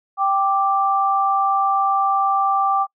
sine tone pair together, 784 / 1175.6 Hz, G5 / D6, 0 / +1 cents, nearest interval perfect fifth, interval 701 cents, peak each -18 dBFS, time 0.17-2.87 s, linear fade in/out 50 ms, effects noise-tail reverb RT60 0.1 s tail -25 dB re dry

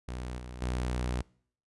sawtooth tone with level steps, 61.74 Hz, B1, in tune, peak -32 / -37 / -26 dBFS, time 0.08-1.22 s, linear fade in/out 5 ms, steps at 0.38 / 0.62 s, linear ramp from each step 2 ms, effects noise-tail reverb RT60 0.6 s tail -25 dB re dry + resampled to 24000 Hz

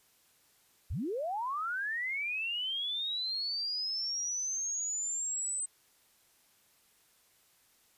sine linear sweep, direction up, 46 to 8180 Hz, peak -32 dBFS, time 0.9-5.66 s, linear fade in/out 10 ms, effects white hiss -67 dBFS RMS until 7.97 s + resampled to 32000 Hz

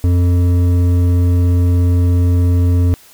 sine tone with hard clipping, 88.3 Hz, F2, 20 cents sharp, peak -11 dBFS, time 0.04-2.94 s, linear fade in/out 0 ms, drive 9 dB, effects white hiss -44 dBFS RMS until 3.13 s

